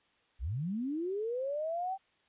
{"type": "linear sweep", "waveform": "sine", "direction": "up", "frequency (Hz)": [46.42, 784], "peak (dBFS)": -32, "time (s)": [0.39, 1.98], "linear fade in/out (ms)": 50, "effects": ["white hiss -70 dBFS RMS until 2.28 s", "resampled to 8000 Hz"]}